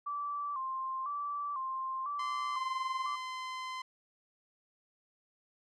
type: tone with vibrato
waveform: sine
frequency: 1105 Hz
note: C#6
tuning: 6 cents flat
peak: -34 dBFS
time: 0.06-3.16 s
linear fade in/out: 10 ms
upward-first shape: square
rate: 1 Hz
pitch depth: 84 cents each way
type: tone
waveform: sawtooth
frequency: 1032 Hz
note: C6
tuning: 24 cents flat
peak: -34 dBFS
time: 2.19-3.82 s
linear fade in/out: 5 ms
effects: low-pass 5000 Hz 12 dB/octave